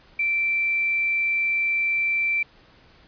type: tone with quantisation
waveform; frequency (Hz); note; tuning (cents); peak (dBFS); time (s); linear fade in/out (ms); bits
sine; 2342; D7; -5; -20; 0.19-2.43; 5; 8
effects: pink hiss -54 dBFS RMS until 3.07 s + resampled to 11025 Hz